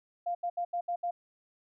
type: tone bursts at uneven times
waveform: sine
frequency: 698.5 Hz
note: F5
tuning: in tune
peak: -29 dBFS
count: 6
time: 0.26-0.35 / 0.43-0.5 / 0.57-0.65 / 0.73-0.81 / 0.88-0.96 / 1.03-1.11 s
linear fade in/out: 10 ms
effects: none